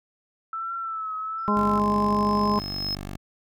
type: tone with vibrato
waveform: sine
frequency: 1318.5 Hz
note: E6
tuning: in tune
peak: -28 dBFS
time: 0.53-1.79 s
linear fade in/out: 2 ms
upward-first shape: triangle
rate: 1.2 Hz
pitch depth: 60 cents each way
type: tone with exponential growth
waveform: triangle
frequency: 5160 Hz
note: E8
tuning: 38 cents flat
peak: -24 dBFS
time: 1.38-2.95 s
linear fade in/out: 5 ms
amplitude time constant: 340 ms
type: harmonic tone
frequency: 207.7 Hz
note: G#3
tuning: in tune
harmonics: 1 / 2 / 3 / 4 / 5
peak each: -23 / -29 / -33 / -33 / -23 dBFS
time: 1.48-2.59 s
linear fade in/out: 0 ms
type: tone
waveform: 10% pulse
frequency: 48.66 Hz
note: G1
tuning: 12 cents flat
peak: -25 dBFS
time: 1.55-3.17 s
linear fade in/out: 10 ms
effects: none